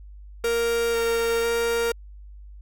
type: tone with vibrato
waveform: 45% pulse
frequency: 463.8 Hz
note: A#4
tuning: 9 cents flat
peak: -21 dBFS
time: 0.44-1.92 s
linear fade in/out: 5 ms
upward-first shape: square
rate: 1 Hz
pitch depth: 8 cents each way
type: click train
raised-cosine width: 0.5 ms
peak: -25 dBFS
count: 343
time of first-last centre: 0.44-1.908 s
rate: 233 Hz
effects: added 50 Hz sine -40 dBFS peak until 2.61 s